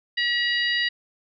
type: harmonic tone with a mistuned harmonic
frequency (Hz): 960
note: B5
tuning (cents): -49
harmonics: 2 / 3 / 4 / 5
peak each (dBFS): -23 / -27 / -29 / -31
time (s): 0.17-0.89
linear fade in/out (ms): 10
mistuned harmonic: 5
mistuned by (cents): -23
effects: none